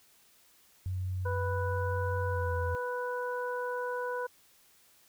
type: tone with pitch glide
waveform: sine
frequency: 92.5 to 86.31 Hz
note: F#2 to F2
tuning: 0 to -20 cents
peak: -31 dBFS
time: 0.86-2.75 s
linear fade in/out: 0 ms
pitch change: -120 cents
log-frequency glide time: 2.3-2.51 s
type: harmonic tone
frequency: 493.9 Hz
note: B4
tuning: in tune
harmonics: 1 / 2 / 3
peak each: -34 / -37 / -39 dBFS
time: 1.25-4.27 s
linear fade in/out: 10 ms
effects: white hiss -63 dBFS RMS until 5.08 s